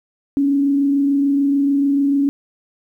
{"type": "tone with frequency modulation", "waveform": "sine", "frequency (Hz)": 280, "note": "C#4", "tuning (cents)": 18, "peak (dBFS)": -13, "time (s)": [0.37, 2.29], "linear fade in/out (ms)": 0, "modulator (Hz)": 26.8, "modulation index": 0.25, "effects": ["9-bit"]}